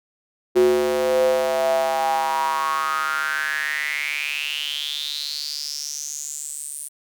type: tone with high-pass filter sweep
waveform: square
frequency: 73.42 Hz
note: D2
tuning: in tune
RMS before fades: -23 dBFS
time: 0.55-6.89 s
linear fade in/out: 20 ms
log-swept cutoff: 360 to 9600 Hz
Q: 7.8
effects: none